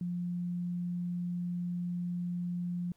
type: tone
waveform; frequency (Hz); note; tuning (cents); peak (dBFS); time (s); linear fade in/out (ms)
sine; 176; F3; +14; -32; 0.01-2.92; 2
effects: pink hiss -72 dBFS RMS until 2.96 s